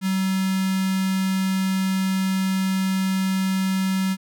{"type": "tone with notch filter", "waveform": "square", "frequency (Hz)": 190, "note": "F#3", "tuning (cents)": 46, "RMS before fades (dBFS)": -22, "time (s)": [0.01, 4.17], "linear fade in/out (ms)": 50, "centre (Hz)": 610, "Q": 0.75, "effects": []}